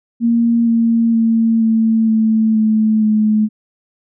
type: tone with pitch steps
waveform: sine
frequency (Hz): 233.1 / 229.9 / 226.7 / 223.6 / 220.5 / 217.5 / 214.5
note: A#3 / A#3 / A#3 / A3 / A3 / A3 / A3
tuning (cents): 0 / -24 / -48 / +28 / +4 / -20 / -44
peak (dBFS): -10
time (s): 0.2-3.49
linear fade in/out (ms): 50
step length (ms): 470
effects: none